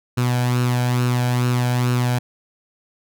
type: tone with flanger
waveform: sawtooth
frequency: 123.47 Hz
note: B2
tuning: in tune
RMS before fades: -19 dBFS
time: 0.17-2.19 s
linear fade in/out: 10 ms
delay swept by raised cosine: 0.73 to 1.29 ms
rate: 2.3 Hz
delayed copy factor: +0.55
effects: none